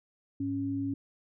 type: tone pair together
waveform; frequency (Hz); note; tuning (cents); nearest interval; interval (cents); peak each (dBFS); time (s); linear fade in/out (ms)
sine; 104.4 / 276.9; G#2 / C#4; +10 / -2; octave + perfect fourth; 1688; -37 / -30; 0.4-0.94; 5
effects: none